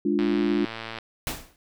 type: chord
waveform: sine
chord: D diminished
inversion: second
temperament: equal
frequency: 207.7 / 293.7 / 349.2 Hz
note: Ab3 / D4 / F4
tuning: 0 / 0 / 0 cents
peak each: -26 / -24 / -25 dBFS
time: 0.05-0.65 s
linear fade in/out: 5 ms
type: click train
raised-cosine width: 0.3 ms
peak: -18 dBFS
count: 91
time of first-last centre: 0.19-0.986 s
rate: 113 Hz
type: noise with exponential decay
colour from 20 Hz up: pink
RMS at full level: -25 dBFS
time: 1.27-1.56 s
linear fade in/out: 1 ms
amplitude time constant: 62 ms
effects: none